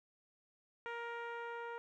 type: tone with low-pass filter sweep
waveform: 10% pulse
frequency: 469.3 Hz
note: A#4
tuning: 12 cents sharp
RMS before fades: -44 dBFS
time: 0.86-1.78 s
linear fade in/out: 0 ms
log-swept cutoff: 1900 to 1200 Hz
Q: 0.86
effects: none